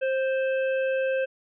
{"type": "harmonic tone with a mistuned harmonic", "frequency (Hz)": 523.3, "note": "C5", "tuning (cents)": 0, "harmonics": [1, 3, 5, 6], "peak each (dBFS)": [-23, -33, -37, -50], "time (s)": [0.01, 1.26], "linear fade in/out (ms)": 20, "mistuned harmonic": 1, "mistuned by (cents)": 18, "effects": []}